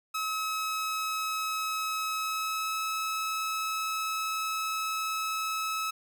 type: tone with pitch glide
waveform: sawtooth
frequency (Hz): 1285 to 1294.7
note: E6 to E6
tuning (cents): -45 to -32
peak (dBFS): -26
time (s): 0.14-5.91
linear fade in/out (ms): 10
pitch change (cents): +13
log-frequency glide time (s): 2.15-2.78
effects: none